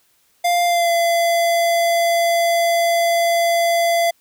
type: tone with pitch glide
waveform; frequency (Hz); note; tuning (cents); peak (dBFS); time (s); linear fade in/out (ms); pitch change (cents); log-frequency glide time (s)
square; 698.5 to 680.2; F5 to F5; 0 to -46; -15; 0.44-4.11; 10; -46; 0.65-0.91
effects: white hiss -60 dBFS RMS until 4.2 s